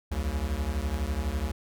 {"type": "beating tone pair", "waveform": "square", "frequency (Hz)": [64.2, 76.2], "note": ["C2", "D#2"], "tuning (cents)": [-32, -36], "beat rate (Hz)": 12, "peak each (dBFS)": -31, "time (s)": [0.11, 1.52], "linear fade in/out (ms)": 10, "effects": []}